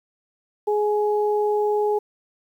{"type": "tone pair together", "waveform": "sine", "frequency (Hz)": [419, 838], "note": ["G#4", "G#5"], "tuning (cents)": [15, 15], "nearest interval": "octave", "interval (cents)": 1200, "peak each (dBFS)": [-19, -25], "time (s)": [0.67, 1.99], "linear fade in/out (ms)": 10, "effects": ["9-bit"]}